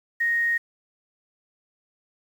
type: tone with quantisation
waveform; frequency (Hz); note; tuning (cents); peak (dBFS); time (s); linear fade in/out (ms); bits
sine; 1866; A#6; +1; -20; 0.2-0.58; 10; 8
effects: none